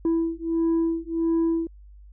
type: beating tone pair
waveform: sine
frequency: 329.6 / 331.1 Hz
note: E4 / E4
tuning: 0 / +8 cents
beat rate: 1.5 Hz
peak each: -22 dBFS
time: 0.05-1.67 s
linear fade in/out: 2 ms
effects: tanh soft clip ceiling -18 dBFS + added 50 Hz sine -44 dBFS peak until 2.12 s

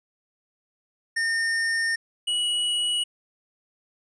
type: tone pair in turn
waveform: square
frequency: 1823 / 2924 Hz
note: A#6 / F#7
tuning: -39 / -21 cents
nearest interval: minor sixth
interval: 818 cents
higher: second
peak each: -23 dBFS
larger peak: neither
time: 1.16-1.96 / 2.27-3.04 s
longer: first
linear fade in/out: 10 ms
effects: resampled to 22050 Hz

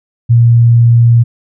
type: tone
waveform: sine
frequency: 117.7 Hz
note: A#2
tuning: 17 cents sharp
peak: -3 dBFS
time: 0.29-1.24 s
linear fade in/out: 20 ms
effects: none

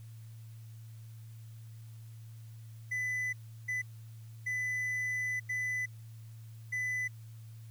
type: tone bursts at uneven times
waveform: triangle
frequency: 2000 Hz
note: B6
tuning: 21 cents sharp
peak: -30 dBFS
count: 5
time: 2.91-3.33 / 3.68-3.82 / 4.46-5.4 / 5.49-5.86 / 6.72-7.08 s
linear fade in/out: 10 ms
effects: added 112 Hz sine -46 dBFS peak until 7.7 s + white hiss -65 dBFS RMS until 7.7 s

